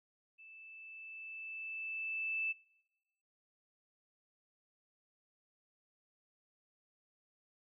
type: tone with level ramp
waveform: sine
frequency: 2637 Hz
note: E7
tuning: in tune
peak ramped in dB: -54 to -33 dBFS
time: 0.38-2.53 s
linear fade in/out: 20 ms
effects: noise-tail reverb RT60 1.0 s tail -24 dB re dry